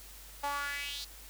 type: tone with high-pass filter sweep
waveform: sawtooth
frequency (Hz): 284.7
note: C#4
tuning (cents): +46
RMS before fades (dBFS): -37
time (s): 0.43-1.05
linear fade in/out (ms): 10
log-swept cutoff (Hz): 780 to 4500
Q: 3.9
effects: added 50 Hz sine -52 dBFS peak until 1.29 s + white hiss -52 dBFS RMS until 1.29 s